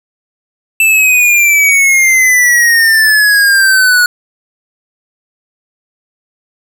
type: exponential sweep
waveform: square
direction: down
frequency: 2659 to 1453 Hz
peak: -6 dBFS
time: 0.8-4.06 s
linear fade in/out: 2 ms
effects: none

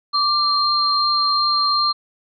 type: tone pair together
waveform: sine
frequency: 1174.7 / 4186 Hz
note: D6 / C8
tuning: 0 / 0 cents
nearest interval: octave + minor seventh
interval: 2200 cents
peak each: -18 dBFS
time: 0.13-1.93 s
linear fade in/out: 20 ms
effects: none

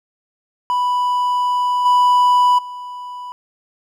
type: tone with level steps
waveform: triangle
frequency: 988 Hz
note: B5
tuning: in tune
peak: -13 / -8 / -26 dBFS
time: 0.7-3.32 s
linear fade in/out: 0 ms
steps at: 1.85 / 2.58 s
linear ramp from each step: 10 ms
effects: none

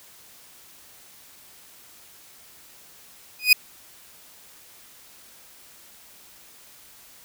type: tone with exponential growth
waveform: 30% pulse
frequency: 2489 Hz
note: D#7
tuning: in tune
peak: -5 dBFS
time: 3.39-3.53 s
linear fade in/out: 5 ms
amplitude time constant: 30 ms
effects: white hiss -50 dBFS RMS until 7.24 s

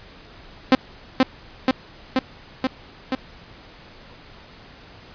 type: tone with echo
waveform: sawtooth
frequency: 260.4 Hz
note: C4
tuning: 8 cents flat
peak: -6 dBFS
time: 0.72-0.75 s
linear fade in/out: 2 ms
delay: 480 ms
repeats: 5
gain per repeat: -2 dB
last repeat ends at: 3.15 s
effects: pink hiss -45 dBFS RMS until 5.14 s + resampled to 11025 Hz

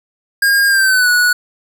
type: tone with pitch glide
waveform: square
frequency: 1619 to 1467.6 Hz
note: G#6 to F#6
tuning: -45 to -15 cents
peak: -10 dBFS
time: 0.42-1.33 s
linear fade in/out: 5 ms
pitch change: -170 cents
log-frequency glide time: 0.68-1.09 s
effects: none

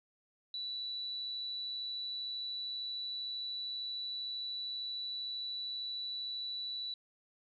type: tone with amplitude modulation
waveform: sine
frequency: 3951 Hz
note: B7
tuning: in tune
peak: -36 dBFS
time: 0.54-6.94 s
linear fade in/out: 2 ms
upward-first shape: sine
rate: 133 Hz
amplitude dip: 25%
effects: none

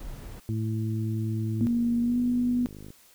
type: noise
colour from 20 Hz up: brown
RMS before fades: -39 dBFS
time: 0-0.4 s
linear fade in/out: 5 ms
type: harmonic tone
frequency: 110 Hz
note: A2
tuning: in tune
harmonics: 1 / 2 / 3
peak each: -27 / -33 / -36 dBFS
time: 0.49-1.67 s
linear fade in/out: 0 ms
type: tone with pitch glide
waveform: sine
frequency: 236.5 to 245.1 Hz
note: A#3 to B3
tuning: +25 to -13 cents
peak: -22 dBFS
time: 1.61-2.66 s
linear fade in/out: 0 ms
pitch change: +62 cents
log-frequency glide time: 2.01-2.18 s
type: click train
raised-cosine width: 3 ms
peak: -31 dBFS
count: 66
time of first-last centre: 1.63-2.905 s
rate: 51 Hz
effects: white hiss -57 dBFS RMS until 3.14 s

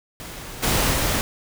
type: noise with level steps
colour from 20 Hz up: pink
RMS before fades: -36 / -20 / -22 dBFS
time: 0.2-1.21 s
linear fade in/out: 0 ms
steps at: 0.62 / 0.93 s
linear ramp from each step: 20 ms
effects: none

